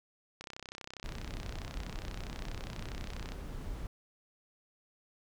click train, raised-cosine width 0.2 ms, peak -26 dBFS, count 95, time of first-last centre 0.41-3.32 s, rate 32.3 Hz
brown noise, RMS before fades -41 dBFS, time 1.04-3.87 s, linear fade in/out 2 ms
effects none

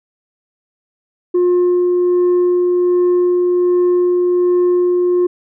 sine tone with tremolo, 356.4 Hz, F4, 35 cents sharp, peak -7 dBFS, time 1.34-5.27 s, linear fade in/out 10 ms, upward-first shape sine, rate 1.3 Hz, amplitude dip 25%, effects tanh soft clip ceiling -9 dBFS

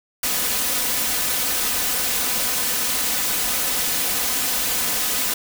white noise with comb filter, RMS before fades -22 dBFS, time 0.23-5.34 s, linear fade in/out 5 ms, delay 4 ms, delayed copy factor +0.55, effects none

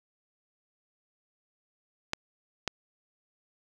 clicks, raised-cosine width 0.2 ms, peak -11 dBFS, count 2, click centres 2.134 / 2.677 s, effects none

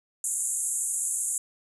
pink band-pass noise, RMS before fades -29 dBFS, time 0.24-1.38 s, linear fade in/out 2 ms, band 6900 to 11000 Hz, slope 96 dB/octave, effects none

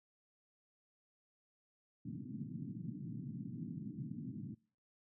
pink band-pass noise, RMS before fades -45 dBFS, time 2.05-4.55 s, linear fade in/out 10 ms, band 120 to 280 Hz, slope 48 dB/octave, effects noise-tail reverb RT60 0.5 s tail -26 dB re dry

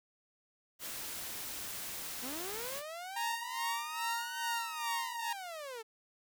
white noise, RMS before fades -42 dBFS, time 0.79-2.83 s, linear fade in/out 50 ms
sawtooth linear two-way sweep, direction up then down, 232.6 to 1533 to 430.1 Hz, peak -38 dBFS, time 2.22-5.83 s, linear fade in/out 20 ms, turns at 4.39 s
sawtooth tone with tremolo, 930 Hz, A#5, 4 cents flat, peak -29 dBFS, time 3.16-5.33 s, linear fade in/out 5 ms, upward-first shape sine, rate 2.4 Hz, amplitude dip 70%
effects none

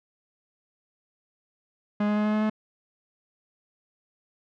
45% pulse tone with pitch steps, 207.7 / 209.3 / 210.8 / 212.4 / 214 / 215.6 Hz, G#3 / G#3 / G#3 / G#3 / A3 / A3, 0 / +14 / +26 / +39 / -48 / -35 cents, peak -22 dBFS, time 2-2.498 s, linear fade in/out 5 ms, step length 83 ms, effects low-pass 2000 Hz 12 dB/octave

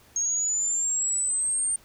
sine exponential sweep, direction up, 6500 to 8830 Hz, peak -23 dBFS, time 0.16-1.76 s, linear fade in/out 2 ms, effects pink hiss -56 dBFS RMS until 1.84 s

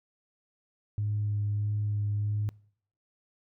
sine tone with vibrato, 104 Hz, G#2, 3 cents sharp, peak -26 dBFS, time 0.98-2.49 s, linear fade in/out 0 ms, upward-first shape sine, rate 1.6 Hz, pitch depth 13 cents each way, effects noise-tail reverb RT60 0.6 s tail -25 dB re dry + tanh soft clip ceiling -22 dBFS

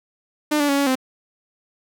sawtooth tone with pitch steps, 300.4 / 289.5 / 279.5 / 281.4 / 259.8 Hz, D4 / D4 / C#4 / C#4 / C4, +39 / -25 / +14 / +26 / -12 cents, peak -13 dBFS, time 0.51-0.955 s, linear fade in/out 10 ms, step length 89 ms, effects none

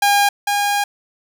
sawtooth tone pair in turn, 810 / 814.2 Hz, G#5 / G#5, -43 / -35 cents, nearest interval unison, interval 8 cents, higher second, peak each -8 / -12 dBFS, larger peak first, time 0.02-0.29 / 0.47-0.84 s, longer second, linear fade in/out 5 ms, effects none

